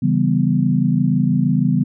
sine chord, C# half-diminished seventh, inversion none, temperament equal, 138.59 / 164.81 / 196 / 246.9 Hz, C#3 / E3 / G3 / B3, 0 / 0 / 0 / 0 cents, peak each -19 dBFS, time 0.02-1.84 s, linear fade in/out 10 ms, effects none

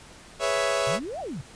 sawtooth chord, C# minor seventh, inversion second, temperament equal, 415.3 / 493.9 / 554.4 / 659.3 Hz, G#4 / B4 / C#5 / E5, 0 / 0 / 0 / 0 cents, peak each -29 / -27 / -23 / -23 dBFS, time 0.39-1 s, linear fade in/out 50 ms
sine exponential two-way sweep, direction up then down, 119.5 to 798 to 119.5 Hz, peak -31 dBFS, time 0.87-1.41 s, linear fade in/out 0 ms, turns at 1.2 s
effects pink hiss -48 dBFS RMS until 1.55 s + resampled to 22050 Hz

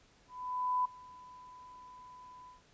sine tone with ADSR envelope, 1000 Hz, B5, 21 cents sharp, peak -27 dBFS, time 0.28-2.62 s, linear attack 570 ms, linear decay 8 ms, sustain -23 dB, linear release 140 ms, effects pink hiss -65 dBFS RMS until 2.73 s + resampled to 16000 Hz

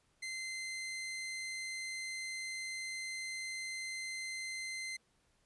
sawtooth tone, 2073 Hz, C7, 17 cents flat, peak -36 dBFS, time 0.22-4.97 s, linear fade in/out 10 ms, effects pink hiss -74 dBFS RMS until 5.45 s + resampled to 24000 Hz

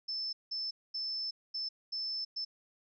sine tone bursts at uneven times, 5274 Hz, E8, in tune, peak -34 dBFS, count 6, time 0.08-0.33 / 0.51-0.71 / 0.94-1.31 / 1.54-1.69 / 1.92-2.25 / 2.36-2.45 s, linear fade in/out 10 ms, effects none

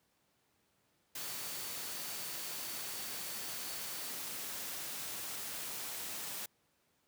sine tone in noise, 4499 Hz, C#8, 25 cents sharp, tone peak -52 dBFS, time 1.18-4.1 s, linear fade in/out 5 ms, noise white, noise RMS -42 dBFS, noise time 1.15-6.46 s, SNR -13 dB, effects pink hiss -75 dBFS RMS until 7.07 s + high-pass 100 Hz 12 dB/octave

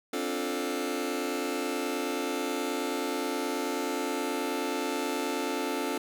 sawtooth chord, D minor seventh, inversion third, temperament just, 264.3 / 293.7 / 352.4 / 440.5 Hz, C4 / D4 / F4 / A4, +18 / 0 / +16 / +2 cents, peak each -31 dBFS, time 0.13-5.98 s, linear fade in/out 5 ms, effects none

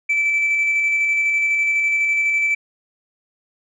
sine tone with tremolo, 2320 Hz, D7, 22 cents flat, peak -13 dBFS, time 0.09-2.55 s, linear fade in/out 10 ms, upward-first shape square, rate 12 Hz, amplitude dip 25%, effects tanh soft clip ceiling -13 dBFS

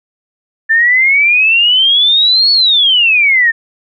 sine exponential two-way sweep, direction up then down, 1767 to 4435 to 1792 Hz, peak -6 dBFS, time 0.69-3.52 s, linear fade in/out 20 ms, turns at 2.52 s, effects none

